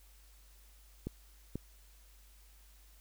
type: clicks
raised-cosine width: 3 ms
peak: -24 dBFS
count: 2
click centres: 1.07 / 1.556 s
effects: added 50 Hz sine -58 dBFS peak until 3 s + white hiss -65 dBFS RMS until 3 s